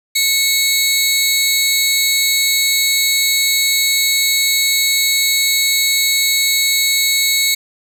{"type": "tone pair together", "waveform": "20% pulse", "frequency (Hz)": [2200, 3868], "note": ["C#7", "B7"], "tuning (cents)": [-14, -37], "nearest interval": "minor seventh", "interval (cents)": 977, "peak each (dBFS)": -10, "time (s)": [0.15, 7.55], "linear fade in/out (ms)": 10, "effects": []}